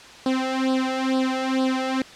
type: tone with flanger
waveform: sawtooth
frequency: 261.6 Hz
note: C4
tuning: in tune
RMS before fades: -23 dBFS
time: 0.26-2.02 s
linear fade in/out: 2 ms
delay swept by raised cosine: 0.22 to 1.52 ms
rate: 2.2 Hz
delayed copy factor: +0.95
effects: white hiss -43 dBFS RMS until 2.15 s + low-pass 5000 Hz 12 dB/octave